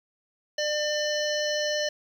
harmonic tone, 599 Hz, D5, 34 cents sharp, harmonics 1 / 3 / 5 / 7 / 9 / 10, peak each -27 / -32 / -34 / -35 / -37 / -37 dBFS, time 0.58-1.89 s, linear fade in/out 5 ms, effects 9-bit

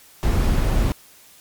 brown noise, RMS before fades -18 dBFS, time 0.23-0.92 s, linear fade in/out 0 ms, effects white hiss -49 dBFS RMS until 1.4 s + MP3 96 kbps

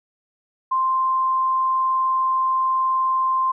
sine tone, 1046.5 Hz, C6, in tune, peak -17 dBFS, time 0.71-3.52 s, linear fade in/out 10 ms, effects none

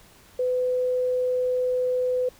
sine tone, 503 Hz, B4, 32 cents sharp, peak -21 dBFS, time 0.39-2.29 s, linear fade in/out 5 ms, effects pink hiss -53 dBFS RMS until 2.39 s

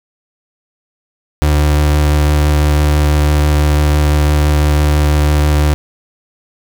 35% pulse tone, 74.5 Hz, D2, 25 cents sharp, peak -7 dBFS, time 1.42-5.74 s, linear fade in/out 0 ms, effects none

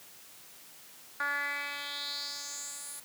10% pulse tone with band-pass filter sweep, 286.2 Hz, D4, 45 cents flat, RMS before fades -37 dBFS, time 1.2-3 s, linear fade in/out 2 ms, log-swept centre 1500 to 11000 Hz, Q 4, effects white hiss -53 dBFS RMS until 3.04 s + high-pass 100 Hz 12 dB/octave

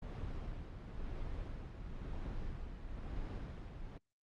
brown noise with tremolo, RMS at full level -41 dBFS, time 0.02-3.98 s, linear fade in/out 5 ms, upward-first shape sine, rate 1 Hz, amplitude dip 45%, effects low-pass 4000 Hz 12 dB/octave + Opus 24 kbps

